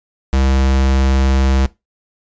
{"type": "tone", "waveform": "square", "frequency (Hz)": 66.5, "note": "C2", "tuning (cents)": 29, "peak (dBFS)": -12, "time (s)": [0.33, 1.66], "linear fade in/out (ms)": 0, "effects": ["noise-tail reverb RT60 0.2 s tail -19 dB re dry", "resampled to 16000 Hz"]}